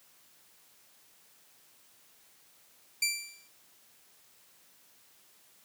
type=tone with exponential decay; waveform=15% pulse; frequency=2349 Hz; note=D7; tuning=in tune; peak=-17 dBFS; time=3.02-3.48 s; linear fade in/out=5 ms; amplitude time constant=99 ms; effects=white hiss -62 dBFS RMS until 5.64 s + high-pass 100 Hz 12 dB/octave